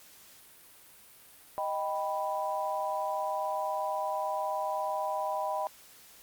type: chord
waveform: sine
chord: Eb augmented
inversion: none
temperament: equal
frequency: 622.3 / 784 / 987.8 Hz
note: Eb5 / G5 / B5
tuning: 0 / 0 / 0 cents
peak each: -34 dBFS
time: 1.58-5.67 s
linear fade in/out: 0 ms
effects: white hiss -55 dBFS RMS until 6.22 s + Opus 48 kbps